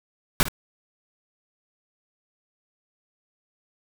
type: noise with echo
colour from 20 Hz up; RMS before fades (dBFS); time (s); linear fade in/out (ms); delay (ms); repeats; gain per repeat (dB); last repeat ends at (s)
pink; -18; 0.4-0.43; 0; 54; 1; -14; 0.484
effects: none